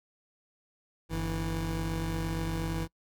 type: tone pair together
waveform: 25% pulse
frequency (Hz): 48.49 / 163.2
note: G1 / E3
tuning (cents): -18 / -17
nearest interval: octave + major sixth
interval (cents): 2101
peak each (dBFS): -30 / -29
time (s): 1.09-2.88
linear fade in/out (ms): 50
effects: noise-tail reverb RT60 0.1 s tail -25 dB re dry